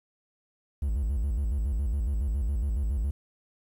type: tone with vibrato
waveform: triangle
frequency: 61.74 Hz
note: B1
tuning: in tune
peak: -23 dBFS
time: 0.82-3.11 s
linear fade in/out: 5 ms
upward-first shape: square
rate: 7.2 Hz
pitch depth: 240 cents each way
effects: 10-bit